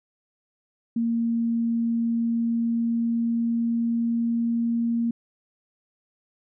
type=tone with pitch glide; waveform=sine; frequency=231.5 to 233 Hz; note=A#3 to A#3; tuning=-12 to -1 cents; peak=-21 dBFS; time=0.96-5.11 s; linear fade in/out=5 ms; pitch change=+11 cents; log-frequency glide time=2.02-4.84 s; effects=none